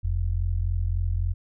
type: tone pair together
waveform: sine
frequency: 43.66 / 87.31 Hz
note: F1 / F2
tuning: 0 / 0 cents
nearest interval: octave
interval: 1200 cents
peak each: -25 dBFS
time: 0.03-1.34 s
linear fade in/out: 20 ms
effects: none